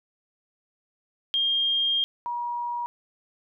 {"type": "tone pair in turn", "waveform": "sine", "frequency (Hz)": [3216, 957.2], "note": ["G7", "A#5"], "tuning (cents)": [44, 46], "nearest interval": "octave + major sixth", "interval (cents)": 2098, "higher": "first", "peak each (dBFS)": [-21, -27], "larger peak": "first", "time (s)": [[1.34, 2.04], [2.26, 2.86]], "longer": "first", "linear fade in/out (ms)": 0, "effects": []}